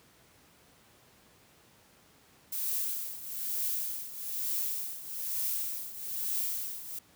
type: noise with tremolo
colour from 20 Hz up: violet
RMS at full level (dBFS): -31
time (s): 2.52-6.99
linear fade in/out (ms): 5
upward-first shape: triangle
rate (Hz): 1.1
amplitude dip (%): 80
effects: pink hiss -61 dBFS RMS until 7.15 s + high-pass 80 Hz 12 dB/octave

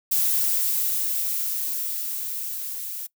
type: noise with level ramp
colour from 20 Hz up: violet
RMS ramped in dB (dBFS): -21 to -33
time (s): 0.11-3.07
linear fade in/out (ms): 10
effects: noise-tail reverb RT60 0.1 s tail -21 dB re dry

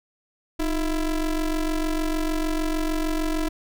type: ring-modulated tone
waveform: square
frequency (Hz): 167.3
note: E3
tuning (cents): +26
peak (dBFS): -20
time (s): 0.59-3.49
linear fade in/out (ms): 10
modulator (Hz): 144
effects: none

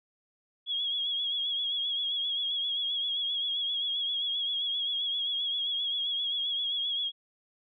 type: tone with vibrato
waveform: sine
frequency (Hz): 3322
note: G#7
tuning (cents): 0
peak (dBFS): -28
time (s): 0.66-7.12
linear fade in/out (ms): 50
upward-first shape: triangle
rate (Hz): 7.6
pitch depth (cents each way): 57
effects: none

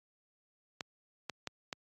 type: clicks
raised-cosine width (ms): 0.2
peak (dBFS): -20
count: 4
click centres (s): 0.808 / 1.297 / 1.473 / 1.728
effects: high-pass 100 Hz 12 dB/octave + AAC 64 kbps

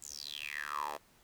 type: tone with high-pass filter sweep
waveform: 10% pulse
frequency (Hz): 73.42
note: D2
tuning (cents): 0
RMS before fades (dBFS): -41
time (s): 0.01-0.98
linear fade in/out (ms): 20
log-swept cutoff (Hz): 7800 to 660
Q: 8.5
effects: pink hiss -65 dBFS RMS until 1.23 s

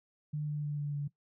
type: tone with pitch steps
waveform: sine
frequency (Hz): 150 / 148.53 / 147.08 / 145.65 / 144.22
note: D3 / D3 / D3 / D3 / D3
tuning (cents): +37 / +20 / +3 / -14 / -31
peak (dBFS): -32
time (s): 0.33-1.08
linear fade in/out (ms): 10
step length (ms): 150
effects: noise-tail reverb RT60 0.1 s tail -18 dB re dry

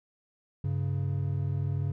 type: tone pair together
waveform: triangle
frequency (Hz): 98 / 138.59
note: G2 / C#3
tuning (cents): 0 / 0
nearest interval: tritone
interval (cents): 600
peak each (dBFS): -28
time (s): 0.64-1.92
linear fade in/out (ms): 5
effects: none

